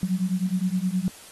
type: beating tone pair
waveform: sine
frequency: 180 / 189.6 Hz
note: F#3 / F#3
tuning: -47 / +43 cents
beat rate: 9.6 Hz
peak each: -25 dBFS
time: 0.03-1.08 s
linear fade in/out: 0 ms
effects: white hiss -46 dBFS RMS until 1.31 s + AAC 32 kbps